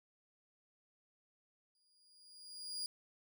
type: tone with exponential growth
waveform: 35% pulse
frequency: 4856 Hz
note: D#8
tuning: 43 cents flat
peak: -36 dBFS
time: 1.75-2.86 s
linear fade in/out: 1 ms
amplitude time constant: 240 ms
effects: none